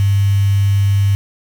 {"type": "tone with quantisation", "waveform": "sine", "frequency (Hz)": 99.5, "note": "G2", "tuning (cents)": 26, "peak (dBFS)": -10, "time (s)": [0, 1.15], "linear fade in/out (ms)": 0, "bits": 5, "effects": []}